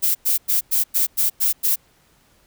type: noise bursts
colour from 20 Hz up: violet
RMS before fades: -18 dBFS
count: 8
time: 0.02-1.76 s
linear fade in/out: 20 ms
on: 130 ms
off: 100 ms
effects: pink hiss -58 dBFS RMS until 2.46 s